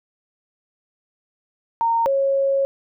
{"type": "tone pair in turn", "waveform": "sine", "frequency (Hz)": [921, 547.6], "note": ["A#5", "C#5"], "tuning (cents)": [-21, -21], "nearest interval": "major sixth", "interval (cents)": 900, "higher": "first", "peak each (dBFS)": -16, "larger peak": "neither", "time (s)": [[1.81, 2.06], [2.06, 2.65]], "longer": "second", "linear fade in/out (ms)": 0, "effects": []}